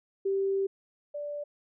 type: tone pair in turn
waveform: sine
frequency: 390.3 / 584.8 Hz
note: G4 / D5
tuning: -8 / -7 cents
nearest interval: perfect fifth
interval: 701 cents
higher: second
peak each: -25 / -33 dBFS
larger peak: first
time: 0.25-0.67 / 1.14-1.44 s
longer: first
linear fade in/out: 10 ms
effects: none